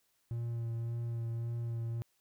triangle tone with vibrato, 116.54 Hz, A#2, in tune, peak -32 dBFS, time 0.31-2.02 s, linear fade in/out 0 ms, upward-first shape sine, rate 1.8 Hz, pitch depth 18 cents each way, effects white hiss -75 dBFS RMS until 2.2 s

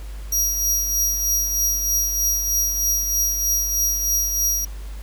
sawtooth tone with tremolo, 5740 Hz, F8, 47 cents sharp, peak -14 dBFS, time 0.32-4.65 s, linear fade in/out 5 ms, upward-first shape triangle, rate 3.2 Hz, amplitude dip 50%, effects added 50 Hz sine -30 dBFS peak until 5.02 s + pink hiss -46 dBFS RMS until 5.02 s

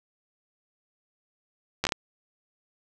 slowing click train, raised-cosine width 0.2 ms, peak -8 dBFS, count 5, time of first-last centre 1.84-1.922 s, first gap 12 ms, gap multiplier 1.37, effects none

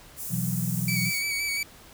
white high-pass noise, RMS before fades -35 dBFS, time 0.16-1.22 s, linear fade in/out 50 ms, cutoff 6700 Hz, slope 24 dB/octave
sine chord, B suspended fourth, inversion none, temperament equal, 123.47 / 164.81 / 185 Hz, B2 / E3 / F#3, 0 / 0 / 0 cents, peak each -30 dBFS, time 0.29-1.12 s, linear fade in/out 50 ms
sawtooth tone with vibrato, 2275 Hz, C#7, 44 cents sharp, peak -23 dBFS, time 0.88-1.63 s, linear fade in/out 2 ms, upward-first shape square, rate 5.8 Hz, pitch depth 25 cents each way
effects pink hiss -50 dBFS RMS until 1.93 s

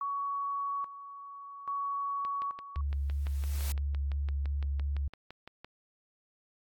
sine tone with tremolo, 1122 Hz, C#6, 21 cents sharp, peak -31 dBFS, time 0.01-2.81 s, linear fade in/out 2 ms, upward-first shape square, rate 0.6 Hz, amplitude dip 75%
click train, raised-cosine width 0.3 ms, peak -29 dBFS, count 21, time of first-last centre 2.25-5.646 s, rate 5.89 Hz
sine tone with vibrato, 70.5 Hz, C#2, 30 cents sharp, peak -29 dBFS, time 2.76-5.08 s, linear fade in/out 5 ms, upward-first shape square, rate 2.9 Hz, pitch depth 12 cents each way
white noise with exponential growth, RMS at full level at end -39 dBFS, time 2.89-3.72 s, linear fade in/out 1 ms, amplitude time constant 180 ms
effects AAC 64 kbps

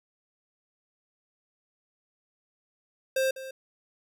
square tone with echo, 528 Hz, C5, 16 cents sharp, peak -24 dBFS, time 3.16-3.31 s, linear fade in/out 5 ms, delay 200 ms, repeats 1, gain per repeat -14 dB, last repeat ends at 3.51 s, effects none

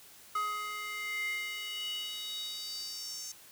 square tone with high-pass filter sweep, 420 Hz, G#4, 19 cents sharp, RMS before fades -38 dBFS, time 0.35-3.32 s, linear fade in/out 5 ms, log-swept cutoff 1300 to 6100 Hz, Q 6.3, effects white hiss -55 dBFS RMS until 3.51 s

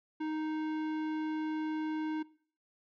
sine tone with tanh clipping, 311.1 Hz, D#4, in tune, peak -35 dBFS, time 0.2-2.23 s, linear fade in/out 10 ms, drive 16 dB, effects noise-tail reverb RT60 0.5 s tail -21 dB re dry

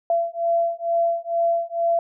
sine beating tone pair, 676 / 678.2 Hz, E5 / E5, +43 / +49 cents, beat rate 2.2 Hz, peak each -22 dBFS, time 0.1-1.99 s, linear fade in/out 2 ms, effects none

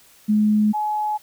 sine tone pair in turn, 211.9 / 847.6 Hz, G#3 / G#5, +35 / +35 cents, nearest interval 2 octaves, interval 2400 cents, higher second, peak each -14 / -20 dBFS, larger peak first, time 0.28-0.73 / 0.73-1.18 s, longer neither, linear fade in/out 20 ms, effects white hiss -52 dBFS RMS until 1.22 s

